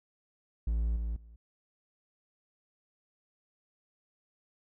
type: tone with level steps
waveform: triangle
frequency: 56.4 Hz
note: A1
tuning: 44 cents sharp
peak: -25 / -29 / -48 dBFS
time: 0.67-1.36 s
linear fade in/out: 5 ms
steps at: 0.96 / 1.16 s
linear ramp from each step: 2 ms
effects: none